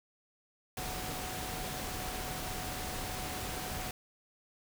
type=tone in noise; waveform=sine; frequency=740 Hz; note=F#5; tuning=in tune; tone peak=-45 dBFS; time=0.77-3.91 s; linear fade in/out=2 ms; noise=pink; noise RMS=-39 dBFS; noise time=0.77-3.91 s; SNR=-9 dB; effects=none